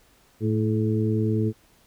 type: harmonic tone with a mistuned harmonic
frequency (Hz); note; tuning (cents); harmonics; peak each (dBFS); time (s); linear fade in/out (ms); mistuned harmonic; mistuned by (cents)
110.1; A2; +2; 1 / 2 / 3 / 4; -23 / -26 / -28 / -29; 0.4-1.53; 50; 4; -39
effects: pink hiss -59 dBFS RMS until 1.86 s